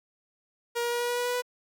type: tone with pitch steps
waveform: sawtooth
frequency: 473.7 / 476.4 / 479.2 / 482 / 484.8 / 487.6 / 490.4 / 493.2 Hz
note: A#4 / A#4 / A#4 / B4 / B4 / B4 / B4 / B4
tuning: +28 / +38 / +48 / -42 / -32 / -22 / -12 / -2 cents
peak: -23 dBFS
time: 0.75-1.422 s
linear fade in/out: 20 ms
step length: 84 ms
effects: none